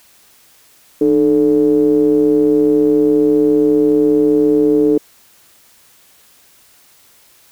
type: ring-modulated tone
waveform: triangle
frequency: 67.3 Hz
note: C2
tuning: 49 cents sharp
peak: -4 dBFS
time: 1.01-4.98 s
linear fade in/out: 5 ms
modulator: 369 Hz
effects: white hiss -49 dBFS RMS until 7.51 s